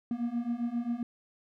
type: beating tone pair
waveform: triangle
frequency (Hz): 233.1 / 240.6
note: A#3 / B3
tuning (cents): 0 / -45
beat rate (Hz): 7.5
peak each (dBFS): -32 / -30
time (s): 0.11-1.03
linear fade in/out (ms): 2
effects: none

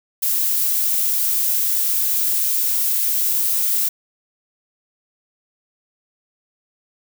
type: noise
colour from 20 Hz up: violet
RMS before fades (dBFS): -19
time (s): 0.22-3.89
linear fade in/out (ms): 10
effects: none

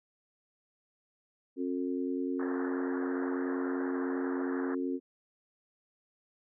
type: harmonic tone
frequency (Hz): 90.1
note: F#2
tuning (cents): -45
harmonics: 3 / 4 / 5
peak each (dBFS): -32 / -36 / -40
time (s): 1.56-5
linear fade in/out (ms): 50
type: band-pass noise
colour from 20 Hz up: white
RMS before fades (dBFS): -43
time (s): 2.39-4.75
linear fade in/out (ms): 5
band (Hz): 440 to 1800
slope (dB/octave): 96
effects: none

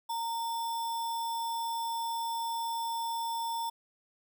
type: tone with sample-and-hold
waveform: sine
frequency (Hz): 921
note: A#5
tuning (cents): -21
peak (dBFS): -31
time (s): 0.09-3.7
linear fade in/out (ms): 10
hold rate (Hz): 4410
effects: none

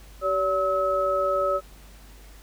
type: tone cluster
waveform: sine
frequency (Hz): 384.5 / 571 / 1289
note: G4 / D5 / E6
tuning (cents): -33 / -49 / -39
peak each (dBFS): -31 / -23 / -25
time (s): 0.21-1.61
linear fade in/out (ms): 50
effects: added 50 Hz sine -46 dBFS peak until 2.42 s + pink hiss -52 dBFS RMS until 2.42 s

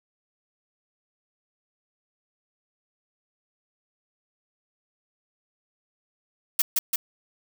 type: noise with echo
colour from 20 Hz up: blue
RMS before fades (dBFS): -20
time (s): 6.59-6.62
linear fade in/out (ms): 5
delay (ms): 170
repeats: 2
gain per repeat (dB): -2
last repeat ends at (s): 6.96
effects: none

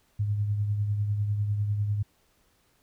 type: tone with tremolo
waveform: sine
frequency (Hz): 103.5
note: G#2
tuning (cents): -5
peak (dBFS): -22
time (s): 0.19-2.03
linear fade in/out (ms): 10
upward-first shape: triangle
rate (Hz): 10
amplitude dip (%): 50
effects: pink hiss -67 dBFS RMS until 2.82 s

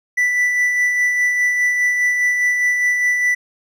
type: tone with tremolo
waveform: triangle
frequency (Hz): 1975.5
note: B6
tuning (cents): 0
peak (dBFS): -11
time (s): 0.17-3.35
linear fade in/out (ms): 10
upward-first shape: sine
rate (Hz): 4.9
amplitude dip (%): 35
effects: none

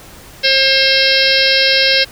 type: harmonic tone with a mistuned harmonic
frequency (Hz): 535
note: C5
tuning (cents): +38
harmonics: 1 / 3 / 4 / 5 / 6 / 7 / 8 / 9 / 10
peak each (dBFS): -18 / -18 / -18 / -18 / -18 / -18 / -18 / -18 / -18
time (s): 0.43-2.05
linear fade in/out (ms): 20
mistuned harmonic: 7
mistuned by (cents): +55
effects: pink hiss -38 dBFS RMS until 2.11 s

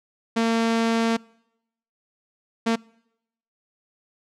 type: tone bursts at uneven times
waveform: sawtooth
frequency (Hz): 228.1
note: A#3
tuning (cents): -37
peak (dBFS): -15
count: 2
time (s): 0.36-1.17 / 2.66-2.76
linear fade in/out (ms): 10
effects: noise-tail reverb RT60 0.8 s tail -25 dB re dry + low-pass 6000 Hz 12 dB/octave

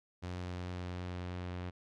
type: tone with low-pass filter sweep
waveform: sawtooth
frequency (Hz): 89.7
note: F2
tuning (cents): +47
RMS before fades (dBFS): -41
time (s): 0.22-1.71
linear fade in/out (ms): 20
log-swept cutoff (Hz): 5700 to 3300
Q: 0.88
effects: none

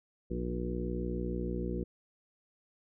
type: harmonic tone with a mistuned harmonic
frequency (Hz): 60.2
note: B1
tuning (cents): -44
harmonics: 1 / 2 / 3 / 4 / 5 / 6 / 7 / 8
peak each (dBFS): -37 / -44 / -38 / -41 / -44 / -39 / -48 / -43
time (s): 0.3-1.84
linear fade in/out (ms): 10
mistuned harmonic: 5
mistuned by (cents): +37
effects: none

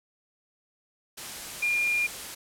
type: tone in noise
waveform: sine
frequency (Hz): 2411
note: D7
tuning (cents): +45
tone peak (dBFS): -23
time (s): 1.62-2.07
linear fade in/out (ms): 10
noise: white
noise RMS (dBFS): -38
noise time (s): 1.17-2.35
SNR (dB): +12
effects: low-pass 12000 Hz 12 dB/octave

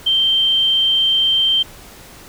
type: tone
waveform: sine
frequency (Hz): 3136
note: G7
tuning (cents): 0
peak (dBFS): -12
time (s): 0.06-1.63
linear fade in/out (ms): 10
effects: pink hiss -40 dBFS RMS until 2.28 s

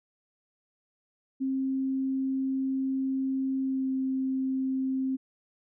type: tone with pitch glide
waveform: sine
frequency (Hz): 266.1 to 263.7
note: C4 to C4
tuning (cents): +29 to +14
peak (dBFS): -26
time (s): 1.4-5.17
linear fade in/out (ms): 20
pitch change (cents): -15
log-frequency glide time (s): 3.62-3.89
effects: none

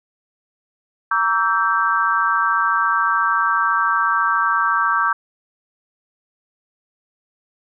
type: chord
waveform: sine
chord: E half-diminished seventh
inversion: second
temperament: equal with one note detuned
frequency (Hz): 932.3 / 1144.5 / 1318.5 / 1568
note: Bb5 / D6 / E6 / G6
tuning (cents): 0 / -45 / 0 / 0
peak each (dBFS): -24 / -19 / -21 / -20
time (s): 1.11-5.13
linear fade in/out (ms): 5
effects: none

